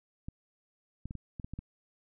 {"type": "clicks", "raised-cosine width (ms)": 5, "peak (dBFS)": -27, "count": 8, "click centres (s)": [0.285, 1.056, 1.109, 1.153, 1.398, 1.445, 1.536, 1.59], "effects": []}